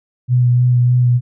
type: tone with vibrato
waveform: sine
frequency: 123.47 Hz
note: B2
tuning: in tune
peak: -9 dBFS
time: 0.28-1.21 s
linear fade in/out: 50 ms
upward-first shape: sine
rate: 3.3 Hz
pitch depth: 17 cents each way
effects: none